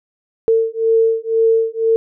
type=beating tone pair; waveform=sine; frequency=450 / 452 Hz; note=A4 / A4; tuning=+39 / +47 cents; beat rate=2 Hz; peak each=-15 dBFS; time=0.48-1.96 s; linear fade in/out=0 ms; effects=none